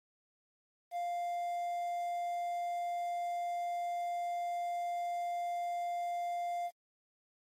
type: tone with quantisation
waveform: triangle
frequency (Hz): 698.5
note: F5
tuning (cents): 0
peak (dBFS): -32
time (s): 0.91-6.71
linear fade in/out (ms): 50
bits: 10
effects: AAC 48 kbps